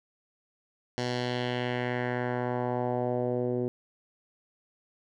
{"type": "tone with low-pass filter sweep", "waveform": "10% pulse", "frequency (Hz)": 123.47, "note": "B2", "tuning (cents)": 0, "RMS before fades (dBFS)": -30, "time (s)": [0.98, 3.68], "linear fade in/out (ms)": 0, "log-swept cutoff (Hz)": [5300, 380], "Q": 1.9, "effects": []}